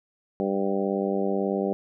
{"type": "harmonic tone with a mistuned harmonic", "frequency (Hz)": 98.3, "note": "G2", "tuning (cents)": 5, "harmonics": [2, 3, 4, 5, 6, 7, 8], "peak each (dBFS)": [-28, -32, -28, -31, -32, -38, -36], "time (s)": [0.4, 1.73], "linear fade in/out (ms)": 0, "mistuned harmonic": 8, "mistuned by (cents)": -18, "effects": []}